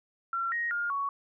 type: tone with pitch steps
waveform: sine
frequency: 1362 / 1877 / 1414 / 1117 Hz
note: F6 / A#6 / F6 / C#6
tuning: -44 / +11 / +21 / +13 cents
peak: -28 dBFS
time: 0.33-1.09 s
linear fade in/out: 2 ms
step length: 190 ms
effects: none